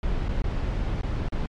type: noise with dropouts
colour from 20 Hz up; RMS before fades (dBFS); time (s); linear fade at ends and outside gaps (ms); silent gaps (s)
brown; -26; 0.03-1.46; 2; 0.284-0.29 / 0.42-0.44 / 1.013-1.032 / 1.286-1.322
effects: low-pass 4000 Hz 12 dB/octave + MP3 64 kbps